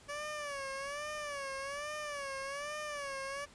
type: tone with vibrato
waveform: 15% pulse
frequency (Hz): 571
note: D5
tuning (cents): -49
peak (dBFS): -32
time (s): 0.08-3.46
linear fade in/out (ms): 20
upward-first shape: sine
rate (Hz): 1.2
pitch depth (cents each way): 100
effects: pink hiss -59 dBFS RMS until 3.54 s + resampled to 22050 Hz